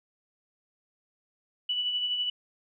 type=tone with tremolo; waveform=sine; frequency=2960 Hz; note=F#7; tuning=in tune; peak=-25 dBFS; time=1.69-2.3 s; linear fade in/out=5 ms; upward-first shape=sine; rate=12 Hz; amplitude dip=40%; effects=none